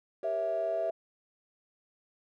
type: chord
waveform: triangle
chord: G diminished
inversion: none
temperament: equal with one note detuned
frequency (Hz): 392 / 471.6 / 554.4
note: G4 / Bb4 / Db5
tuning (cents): 0 / +20 / 0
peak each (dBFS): -38 / -39 / -38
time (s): 0.23-0.9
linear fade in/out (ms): 2
type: tone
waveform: sine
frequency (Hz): 658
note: E5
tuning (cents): -3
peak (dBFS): -29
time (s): 0.24-0.91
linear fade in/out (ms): 10
effects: none